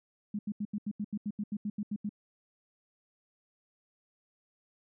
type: tone bursts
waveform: sine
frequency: 207.7 Hz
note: G#3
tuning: in tune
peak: -31 dBFS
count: 14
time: 0.34-2.093 s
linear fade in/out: 5 ms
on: 50 ms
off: 81 ms
effects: none